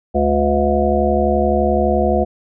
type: harmonic tone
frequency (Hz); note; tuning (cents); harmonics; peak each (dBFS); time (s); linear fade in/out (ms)
71.7; D2; -41; 1 / 3 / 5 / 7 / 9 / 10; -20 / -20 / -20 / -20 / -20 / -20; 0.14-2.25; 20
effects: none